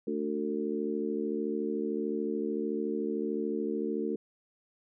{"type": "harmonic tone with a mistuned harmonic", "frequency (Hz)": 73.6, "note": "D2", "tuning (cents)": 4, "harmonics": [3, 4, 5, 6], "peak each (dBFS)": [-35, -35, -35, -35], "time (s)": [0.07, 4.16], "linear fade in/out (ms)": 5, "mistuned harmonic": 6, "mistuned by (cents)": 31, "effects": []}